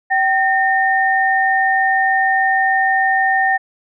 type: tone pair together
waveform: sine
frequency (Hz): 770 / 1826.6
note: G5 / A#6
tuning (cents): -31 / -36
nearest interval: octave + minor third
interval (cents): 1495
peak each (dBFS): -15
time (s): 0.1-3.58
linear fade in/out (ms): 20
effects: none